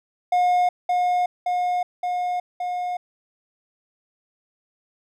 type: tone with echo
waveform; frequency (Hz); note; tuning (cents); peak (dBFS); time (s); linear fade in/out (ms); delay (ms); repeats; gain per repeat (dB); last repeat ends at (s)
triangle; 718; F5; +48; -14; 0.32-0.69; 5; 570; 4; -2; 2.97
effects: none